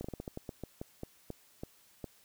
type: slowing click train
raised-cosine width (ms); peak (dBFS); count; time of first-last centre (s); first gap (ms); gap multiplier
2; -26; 14; 0.01-2.042; 34; 1.23
effects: white hiss -64 dBFS RMS until 2.24 s